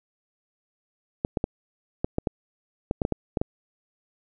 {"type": "clicks", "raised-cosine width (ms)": 2, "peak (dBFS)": -10, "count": 12, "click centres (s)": [1.249, 1.372, 1.441, 2.045, 2.184, 2.272, 2.911, 3.018, 3.051, 3.123, 3.372, 3.415], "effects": []}